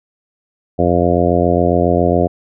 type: harmonic tone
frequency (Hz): 87.31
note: F2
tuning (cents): 0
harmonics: 1 / 2 / 3 / 4 / 5 / 6 / 7 / 8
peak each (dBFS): -19 / -19 / -19 / -19 / -19 / -19 / -19 / -19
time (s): 0.78-2.28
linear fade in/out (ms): 20
effects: none